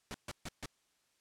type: noise bursts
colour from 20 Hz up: pink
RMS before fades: -42 dBFS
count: 4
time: 0.11-0.658 s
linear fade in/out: 0 ms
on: 32 ms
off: 140 ms
effects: white hiss -75 dBFS RMS until 1.2 s + low-pass 9000 Hz 12 dB/octave